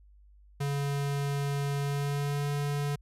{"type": "tone with pitch glide", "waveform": "square", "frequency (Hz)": [141.5, 144.06], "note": ["C#3", "D3"], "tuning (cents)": [36, -33], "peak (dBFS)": -29, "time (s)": [0.6, 2.96], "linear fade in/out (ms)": 10, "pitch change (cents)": 31, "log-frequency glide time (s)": [1.81, 2.5], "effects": ["added 50 Hz sine -54 dBFS peak until 3.01 s", "resampled to 32000 Hz"]}